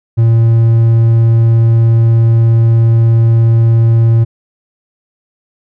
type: tone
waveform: triangle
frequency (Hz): 114.6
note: A#2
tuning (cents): -29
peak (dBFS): -3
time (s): 0.17-4.25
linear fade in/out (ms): 20
effects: none